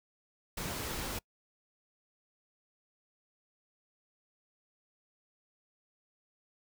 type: noise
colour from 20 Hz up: pink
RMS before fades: -38 dBFS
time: 0.57-1.19 s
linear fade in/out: 5 ms
effects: noise-tail reverb RT60 0.1 s tail -26 dB re dry